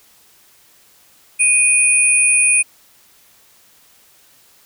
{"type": "tone pair together", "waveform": "sine", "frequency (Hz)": [2477, 9384], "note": ["D#7", "D9"], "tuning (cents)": [-8, -2], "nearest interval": "octave + major seventh", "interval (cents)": 2306, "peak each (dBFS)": -13, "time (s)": [1.39, 2.63], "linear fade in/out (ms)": 20, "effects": ["white hiss -51 dBFS RMS until 4.65 s"]}